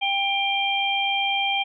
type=harmonic tone; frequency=793 Hz; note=G5; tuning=20 cents sharp; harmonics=1 / 3 / 4; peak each=-25 / -25 / -25 dBFS; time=0.01-1.64 s; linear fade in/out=20 ms; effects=none